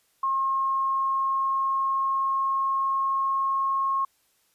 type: tone with pitch glide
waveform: sine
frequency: 1075 to 1083.1 Hz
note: C6 to C#6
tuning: +47 to -40 cents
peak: -22 dBFS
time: 0.23-4.05 s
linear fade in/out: 5 ms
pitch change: +13 cents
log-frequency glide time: 0.56-3.78 s
effects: white hiss -67 dBFS RMS until 4.54 s + resampled to 32000 Hz